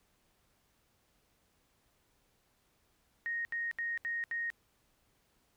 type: tone bursts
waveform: sine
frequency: 1864 Hz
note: A#6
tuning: 1 cent flat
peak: -33 dBFS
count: 5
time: 3.26-4.502 s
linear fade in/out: 0 ms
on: 190 ms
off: 73 ms
effects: pink hiss -73 dBFS RMS until 5.56 s